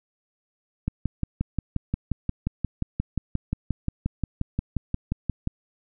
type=click train; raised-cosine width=5 ms; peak=-12 dBFS; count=27; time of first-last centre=0.88-5.474 s; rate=5.66 Hz; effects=none